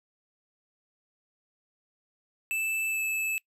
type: tone with pitch glide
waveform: square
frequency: 2637 to 2614 Hz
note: E7 to E7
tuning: 0 to -15 cents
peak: -28 dBFS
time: 2.51-3.38 s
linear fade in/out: 0 ms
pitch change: -15 cents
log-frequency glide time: 2.89-3.01 s
effects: noise-tail reverb RT60 0.1 s tail -23 dB re dry